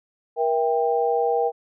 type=chord; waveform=sine; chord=E diminished; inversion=second; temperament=just; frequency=474.7 / 659.3 / 791.1 Hz; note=Bb4 / E5 / G5; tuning=+31 / 0 / +16 cents; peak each=-21 / -27 / -23 dBFS; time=0.36-1.52 s; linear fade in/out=50 ms; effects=none